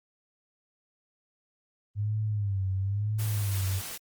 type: tone with vibrato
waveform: sine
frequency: 101.2 Hz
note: G#2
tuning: 44 cents flat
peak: -26 dBFS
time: 1.95-3.82 s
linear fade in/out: 50 ms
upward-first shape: sine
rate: 1 Hz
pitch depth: 110 cents each way
type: noise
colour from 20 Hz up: white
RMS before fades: -38 dBFS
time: 3.18-3.98 s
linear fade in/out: 20 ms
effects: Opus 24 kbps